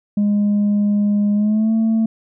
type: tone with pitch glide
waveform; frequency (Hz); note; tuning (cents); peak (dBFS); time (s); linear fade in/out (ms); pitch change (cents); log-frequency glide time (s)
sine; 205.8 to 223.1; G#3 to A3; -16 to +24; -11; 0.17-2.06; 5; +140; 1.34-1.73
effects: tanh soft clip ceiling -12 dBFS